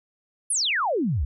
sine exponential sweep, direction down, 11000 to 58.27 Hz, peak -21 dBFS, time 0.5-1.25 s, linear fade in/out 5 ms, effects none

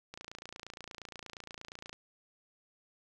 click train, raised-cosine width 0.2 ms, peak -27 dBFS, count 52, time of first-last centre 0.14-1.929 s, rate 28.5 Hz, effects none

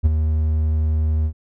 triangle tone with ADSR envelope, 77.78 Hz, D#2, in tune, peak -7 dBFS, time 0.03-1.33 s, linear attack 28 ms, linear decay 22 ms, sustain -7 dB, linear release 76 ms, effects none

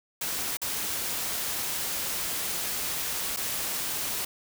white noise with dropouts, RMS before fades -31 dBFS, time 0.21-4.25 s, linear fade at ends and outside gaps 5 ms, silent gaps 0.571-0.616 / 3.364-3.37 s, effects none

